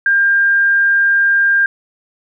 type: tone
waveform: sine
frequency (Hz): 1600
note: G6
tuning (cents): +35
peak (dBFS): -9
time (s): 0.06-1.66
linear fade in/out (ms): 2
effects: none